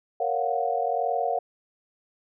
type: chord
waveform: sine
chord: Gb major seventh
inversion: first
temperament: equal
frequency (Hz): 466.2 / 554.4 / 698.5 / 740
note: Bb4 / Db5 / F5 / Gb5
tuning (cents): 0 / 0 / 0 / 0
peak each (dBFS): -30 / -31 / -27 / -28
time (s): 0.2-1.39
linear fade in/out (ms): 5
effects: none